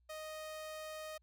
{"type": "tone", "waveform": "sawtooth", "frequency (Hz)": 622.3, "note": "D#5", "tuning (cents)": 0, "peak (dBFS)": -40, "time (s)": [0.09, 1.18], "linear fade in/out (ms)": 10, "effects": ["added 60 Hz sine -69 dBFS peak until 1.22 s"]}